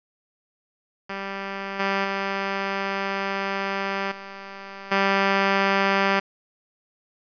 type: tone with level steps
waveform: 5% pulse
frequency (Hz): 196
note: G3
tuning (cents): 0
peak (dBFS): -18 / -10 / -13 / -25 / -7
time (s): 1.09-6.2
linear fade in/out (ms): 10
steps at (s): 1.79 / 2.04 / 4.11 / 4.91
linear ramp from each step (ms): 10
effects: resampled to 11025 Hz + 8-bit